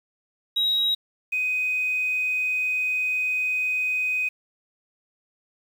sine tone pair in turn, 3824 / 2506 Hz, A#7 / D#7, +43 / +12 cents, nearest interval perfect fifth, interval 731 cents, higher first, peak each -18 / -21 dBFS, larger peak first, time 0.56-0.95 / 1.32-4.29 s, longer second, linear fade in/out 10 ms, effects tanh soft clip ceiling -17 dBFS + 8-bit

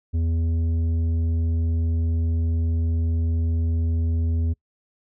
sine tone with tanh clipping, 82.41 Hz, E2, in tune, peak -21 dBFS, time 0.13-4.54 s, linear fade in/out 20 ms, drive 8 dB, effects noise-tail reverb RT60 0.1 s tail -24 dB re dry

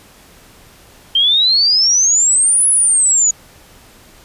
sine exponential two-way sweep, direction up then down, 3124 to 10420 to 6730 Hz, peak -9 dBFS, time 1.15-3.31 s, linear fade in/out 5 ms, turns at 2.68 s, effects pink hiss -44 dBFS RMS until 4.24 s + resampled to 32000 Hz

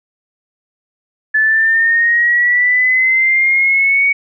sine linear sweep, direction up, 1732 to 2247 Hz, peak -9 dBFS, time 1.34-4.13 s, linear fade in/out 10 ms, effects none

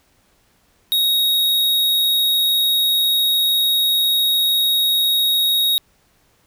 square tone, 3767 Hz, A#7, 17 cents sharp, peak -15 dBFS, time 0.92-5.78 s, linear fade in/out 0 ms, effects pink hiss -59 dBFS RMS until 6.46 s

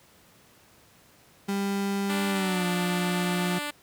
35% pulse tone with pitch glide, 198.5 to 177.87 Hz, G3 to F3, +22 to +32 cents, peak -24 dBFS, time 1.48-3.59 s, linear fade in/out 10 ms, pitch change -190 cents, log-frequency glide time 2.29-2.65 s
5% pulse tone, 293.7 Hz, D4, in tune, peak -19 dBFS, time 2.09-3.71 s, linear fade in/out 10 ms
effects pink hiss -57 dBFS RMS until 3.82 s + high-pass 80 Hz 12 dB/octave

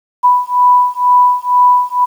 sine beating tone pair, 987.8 / 989.9 Hz, B5 / B5, 0 / +4 cents, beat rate 2.1 Hz, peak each -10 dBFS, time 0.23-2.06 s, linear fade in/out 20 ms, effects 7-bit

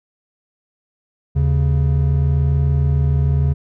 triangle tone pair together, 77.78 / 138.59 Hz, D#2 / C#3, 0 / 0 cents, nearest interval minor seventh, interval 1000 cents, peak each -14 dBFS, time 1.35-3.54 s, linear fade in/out 20 ms, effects none

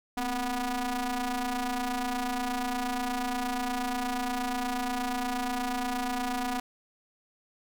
sawtooth ring-modulated tone, 242.4 Hz, B3, 32 cents flat, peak -22 dBFS, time 0.17-6.6 s, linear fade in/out 5 ms, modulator 499 Hz, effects none

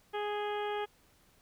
harmonic tone with a mistuned harmonic, 415.3 Hz, G#4, in tune, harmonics 1 / 2 / 3 / 4 / 5 / 6 / 7 / 8, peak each -35 / -37 / -44 / -45 / -49 / -50 / -51 / -49 dBFS, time 0.13-0.86 s, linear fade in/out 20 ms, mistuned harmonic 8, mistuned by -35 cents, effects pink hiss -66 dBFS RMS until 1.41 s

